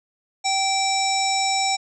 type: harmonic tone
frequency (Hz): 775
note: G5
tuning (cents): -20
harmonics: 1 / 3 / 5 / 7 / 9 / 10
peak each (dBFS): -22 / -27 / -29 / -26 / -30 / -30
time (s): 0.44-1.77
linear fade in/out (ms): 20
effects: none